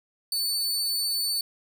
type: tone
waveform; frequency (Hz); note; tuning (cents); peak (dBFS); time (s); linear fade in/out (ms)
sawtooth; 4496; C#8; +24; -22; 0.32-1.41; 2
effects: none